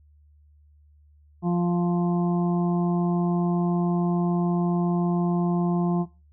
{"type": "harmonic tone", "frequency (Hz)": 174.61, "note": "F3", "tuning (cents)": 0, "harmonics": [1, 2, 4, 5, 6], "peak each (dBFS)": [-21, -28, -33, -38, -38], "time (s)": [1.42, 6.06], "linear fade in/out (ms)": 50, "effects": ["noise-tail reverb RT60 0.3 s tail -19 dB re dry", "added 74 Hz sine -53 dBFS peak until 6.32 s"]}